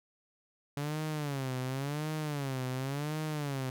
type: tone with vibrato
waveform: sawtooth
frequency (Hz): 141.1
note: C#3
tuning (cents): +31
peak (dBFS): -29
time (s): 0.77-3.7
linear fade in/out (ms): 2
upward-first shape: sine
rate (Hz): 0.92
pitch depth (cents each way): 170
effects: none